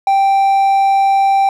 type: tone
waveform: triangle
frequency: 784 Hz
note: G5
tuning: in tune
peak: -7 dBFS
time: 0.07-1.49 s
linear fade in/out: 2 ms
effects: none